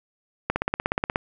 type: click train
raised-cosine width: 0.5 ms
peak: -7 dBFS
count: 12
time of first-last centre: 0.5-1.159 s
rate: 16.7 Hz
effects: none